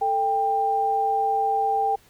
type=tone pair together; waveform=sine; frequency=442.8 / 792.4 Hz; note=A4 / G5; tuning=+11 / +18 cents; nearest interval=minor seventh; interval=1007 cents; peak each=-28 / -20 dBFS; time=0.01-1.96 s; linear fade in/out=10 ms; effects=pink hiss -56 dBFS RMS until 2.09 s